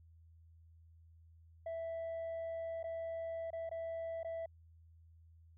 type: tone with dropouts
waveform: sine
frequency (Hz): 659.3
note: E5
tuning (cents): 0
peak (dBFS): -36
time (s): 1.66-4.46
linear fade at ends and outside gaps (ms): 5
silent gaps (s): 2.83-2.84 / 3.505-3.53 / 3.693-3.713 / 4.232-4.246
effects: tanh soft clip ceiling -38 dBFS + added 82 Hz sine -59 dBFS peak until 5.57 s